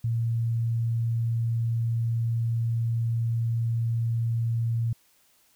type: tone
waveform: sine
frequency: 115.6 Hz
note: A#2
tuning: 14 cents flat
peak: -23 dBFS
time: 0.04-4.93 s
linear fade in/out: 5 ms
effects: white hiss -63 dBFS RMS until 5.55 s